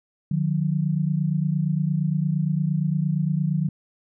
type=tone pair together; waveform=sine; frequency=151.53 / 180.2 Hz; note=D#3 / F#3; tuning=-45 / -45 cents; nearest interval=minor third; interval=300 cents; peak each=-22 / -24 dBFS; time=0.31-3.69 s; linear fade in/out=5 ms; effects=none